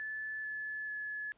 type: tone with pitch steps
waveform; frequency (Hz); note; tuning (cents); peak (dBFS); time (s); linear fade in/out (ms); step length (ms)
sine; 1738 / 1724 / 1710.1; A6 / A6 / A6; -22 / -36 / -50; -37; 0-1.32; 0; 440
effects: pink hiss -70 dBFS RMS until 1.37 s + resampled to 8000 Hz